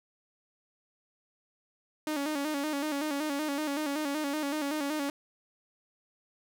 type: tone with vibrato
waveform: sawtooth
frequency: 293.7 Hz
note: D4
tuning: in tune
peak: -26 dBFS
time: 2.07-5.1 s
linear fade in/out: 2 ms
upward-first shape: square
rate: 5.3 Hz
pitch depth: 77 cents each way
effects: none